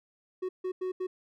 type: tone bursts at uneven times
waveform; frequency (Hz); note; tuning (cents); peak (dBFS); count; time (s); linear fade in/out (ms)
triangle; 370.1; F#4; 0; -28; 4; 0.42-0.49 / 0.64-0.72 / 0.81-0.92 / 1-1.07; 10
effects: none